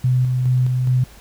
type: tone with tremolo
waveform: sine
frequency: 126.8 Hz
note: B2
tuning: 46 cents sharp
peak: -13 dBFS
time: 0.04-1.04 s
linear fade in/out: 5 ms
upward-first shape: square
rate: 2.4 Hz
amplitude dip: 30%
effects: added 50 Hz sine -47 dBFS peak until 1.2 s + pink hiss -46 dBFS RMS until 1.2 s